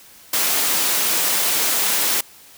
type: high-pass noise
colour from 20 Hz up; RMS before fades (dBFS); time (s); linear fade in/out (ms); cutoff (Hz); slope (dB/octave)
white; -19; 0.33-2.21; 5; 230; 12
effects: white hiss -46 dBFS RMS until 2.57 s